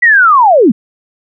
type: linear sweep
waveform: sine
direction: down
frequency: 1975.5 to 187.1 Hz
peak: -3 dBFS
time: 0.02-0.72 s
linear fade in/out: 10 ms
effects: none